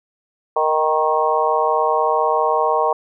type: harmonic tone with a mistuned harmonic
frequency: 155.56 Hz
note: D#3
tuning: in tune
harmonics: 3 / 4 / 5 / 6 / 7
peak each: -21 / -21 / -21 / -21 / -21 dBFS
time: 0.56-2.93 s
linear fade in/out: 5 ms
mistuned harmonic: 6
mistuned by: +18 cents
effects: none